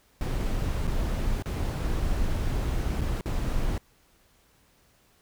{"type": "noise with dropouts", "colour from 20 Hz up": "brown", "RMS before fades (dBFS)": -27, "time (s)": [0.21, 3.78], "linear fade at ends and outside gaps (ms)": 1, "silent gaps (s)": [[0.871, 0.876], [1.424, 1.458], [3.011, 3.015], [3.21, 3.258]], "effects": ["pink hiss -63 dBFS RMS until 5.21 s"]}